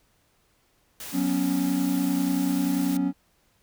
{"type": "noise", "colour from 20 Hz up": "white", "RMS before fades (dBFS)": -38, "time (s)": [1, 2.97], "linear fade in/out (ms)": 2}
{"type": "chord", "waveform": "triangle", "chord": "F# suspended fourth", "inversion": "none", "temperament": "equal", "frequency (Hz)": [185, 246.9, 277.2], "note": ["F#3", "B3", "C#4"], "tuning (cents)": [0, 0, 0], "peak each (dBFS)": [-26, -27, -22], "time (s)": [1.12, 3.13], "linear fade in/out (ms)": 50}
{"effects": ["pink hiss -66 dBFS RMS until 3.62 s"]}